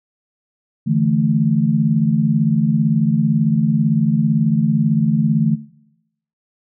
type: chord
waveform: sine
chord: D suspended second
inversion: none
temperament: equal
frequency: 146.83 / 164.81 / 220 Hz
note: D3 / E3 / A3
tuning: 0 / 0 / 0 cents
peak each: -18 dBFS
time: 0.86-5.56 s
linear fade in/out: 20 ms
effects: noise-tail reverb RT60 0.8 s tail -18 dB re dry